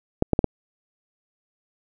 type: clicks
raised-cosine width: 2 ms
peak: -4 dBFS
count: 4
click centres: 0.224 / 0.333 / 0.391 / 0.443 s
effects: none